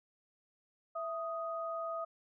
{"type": "tone pair together", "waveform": "sine", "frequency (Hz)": [661, 1247], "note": ["E5", "D#6"], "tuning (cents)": [5, 3], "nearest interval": "major seventh", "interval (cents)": 1098, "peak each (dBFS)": [-38, -39], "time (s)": [0.95, 2.05], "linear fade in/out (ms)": 10, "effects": []}